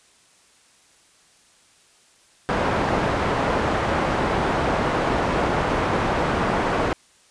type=low-pass noise; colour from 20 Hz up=white; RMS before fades=-22 dBFS; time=2.49-6.93 s; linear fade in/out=0 ms; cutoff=1000 Hz; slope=12 dB/octave; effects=white hiss -56 dBFS RMS until 7.3 s + resampled to 22050 Hz